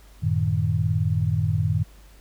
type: tone cluster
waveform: sine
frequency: 93.2 / 112 / 153.8 Hz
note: F#2 / A2 / D#3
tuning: +13 / +31 / -20 cents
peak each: -24 dBFS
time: 0.22-1.84 s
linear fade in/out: 20 ms
effects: added 50 Hz sine -47 dBFS peak until 2.2 s + pink hiss -55 dBFS RMS until 2.2 s